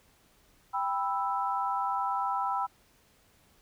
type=chord; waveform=sine; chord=E minor; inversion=first; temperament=just; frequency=791.1 / 988.9 / 1318.5 Hz; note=G5 / B5 / E6; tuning=+16 / +2 / 0 cents; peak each=-32 / -31 / -33 dBFS; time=0.73-2.67 s; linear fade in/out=20 ms; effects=pink hiss -64 dBFS RMS until 3.61 s